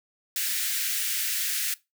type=high-pass noise; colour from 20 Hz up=white; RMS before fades=-28 dBFS; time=0.36-1.74 s; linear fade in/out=2 ms; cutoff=1500 Hz; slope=48 dB/octave; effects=noise-tail reverb RT60 0.2 s tail -19 dB re dry